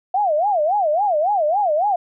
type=tone with vibrato; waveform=sine; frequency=706 Hz; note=F5; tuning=19 cents sharp; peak=-15 dBFS; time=0.14-1.96 s; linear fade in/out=5 ms; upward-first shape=sine; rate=3.6 Hz; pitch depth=300 cents each way; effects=none